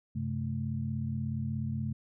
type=tone cluster; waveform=sine; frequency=96.3 / 133 / 217.6 Hz; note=G2 / C3 / A3; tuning=-30 / +29 / -19 cents; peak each=-36 / -34 / -36 dBFS; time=0.15-1.93 s; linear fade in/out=10 ms; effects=none